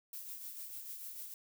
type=noise with tremolo; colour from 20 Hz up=violet; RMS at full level=-44 dBFS; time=0.13-1.34 s; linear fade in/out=2 ms; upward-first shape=triangle; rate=6.7 Hz; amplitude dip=50%; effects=none